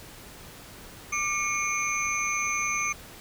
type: tone cluster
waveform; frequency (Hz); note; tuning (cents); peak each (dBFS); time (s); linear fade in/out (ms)
sine; 1188 / 2192 / 2402 / 6230; D6 / C#7 / D7 / G8; +20 / -20 / +38 / -12; -31; 1.12-2.93; 10
effects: pink hiss -46 dBFS RMS until 3.2 s